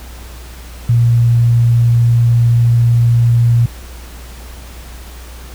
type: tone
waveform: sine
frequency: 118.1 Hz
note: A#2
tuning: 23 cents sharp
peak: -7 dBFS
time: 0.89-3.66 s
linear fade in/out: 5 ms
effects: added 60 Hz sine -30 dBFS peak until 5.54 s + pink hiss -37 dBFS RMS until 5.54 s